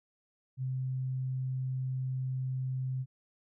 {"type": "tone", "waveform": "sine", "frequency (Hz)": 130, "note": "C3", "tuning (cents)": -11, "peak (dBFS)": -31, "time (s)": [0.57, 3.06], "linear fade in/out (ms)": 50, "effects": []}